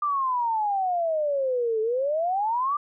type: exponential two-way sweep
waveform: sine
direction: down then up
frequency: 1200 to 430.8 to 1200 Hz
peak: -22 dBFS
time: 0.02-2.77 s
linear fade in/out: 5 ms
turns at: 1.81 s
effects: none